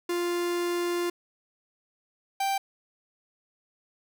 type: tone pair in turn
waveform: 45% pulse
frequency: 349.2 / 783.9 Hz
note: F4 / G5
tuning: 0 / 0 cents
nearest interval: octave + major second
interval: 1400 cents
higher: second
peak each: -26 / -25 dBFS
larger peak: second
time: 0.09-1.1 / 2.4-2.58 s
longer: first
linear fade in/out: 5 ms
effects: none